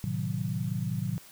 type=chord; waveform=sine; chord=A diminished seventh; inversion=none; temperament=equal with one note detuned; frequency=110 / 129.09 / 155.56 / 185 Hz; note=A2 / C3 / Eb3 / Gb3; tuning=0 / -23 / 0 / 0 cents; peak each=-34 dBFS; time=0.04-1.18 s; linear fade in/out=0 ms; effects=white hiss -52 dBFS RMS until 1.31 s